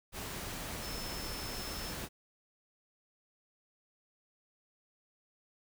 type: tone in noise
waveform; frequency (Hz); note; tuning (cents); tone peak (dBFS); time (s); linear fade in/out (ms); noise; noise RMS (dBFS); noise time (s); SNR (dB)
sine; 5274; E8; 0; -45; 0.8-1.95; 50; pink; -41; 0.12-2.09; -7
effects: none